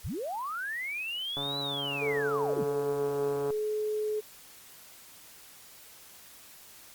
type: linear two-way sweep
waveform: sine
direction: up then down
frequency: 40.01 to 4009 to 109.6 Hz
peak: -32 dBFS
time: 0.04-2.64 s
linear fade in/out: 10 ms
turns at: 1.59 s
type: click train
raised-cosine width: 1 ms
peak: -24 dBFS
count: 302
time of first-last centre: 1.37-3.505 s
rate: 141 Hz
type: tone with pitch glide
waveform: sine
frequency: 434.8 to 426.6 Hz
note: A4 to G#4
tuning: -21 to +46 cents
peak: -28 dBFS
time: 2.01-4.21 s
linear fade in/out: 20 ms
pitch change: -33 cents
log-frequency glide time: 2.64-3.21 s
effects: white hiss -52 dBFS RMS until 6.94 s + Opus 48 kbps